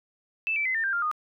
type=tone with pitch steps; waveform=sine; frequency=2637 / 2322 / 2045 / 1801.1 / 1586.2 / 1396.9 / 1230.2 Hz; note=E7 / D7 / C7 / A6 / G6 / F6 / D#6; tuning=0 / -20 / -40 / +40 / +20 / 0 / -20 cents; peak=-24 dBFS; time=0.47-1.114 s; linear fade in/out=0 ms; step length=92 ms; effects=none